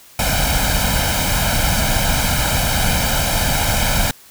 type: noise with comb filter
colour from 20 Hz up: pink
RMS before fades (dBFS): -17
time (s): 0.19-4.11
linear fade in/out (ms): 2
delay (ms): 1.3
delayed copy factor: +0.8
effects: white hiss -45 dBFS RMS until 4.3 s